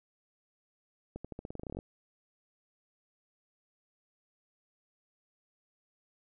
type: accelerating click train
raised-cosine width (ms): 2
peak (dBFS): -27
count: 15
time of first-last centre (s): 1.16-1.789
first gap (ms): 86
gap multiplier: 0.89
effects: none